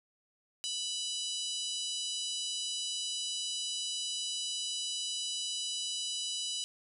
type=harmonic tone; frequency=987.8 Hz; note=B5; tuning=in tune; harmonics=3 / 4 / 5 / 6 / 7 / 8 / 9 / 10; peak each=-38 / -40 / -42 / -44 / -45 / -46 / -47 / -48 dBFS; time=0.64-6.64 s; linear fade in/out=0 ms; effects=none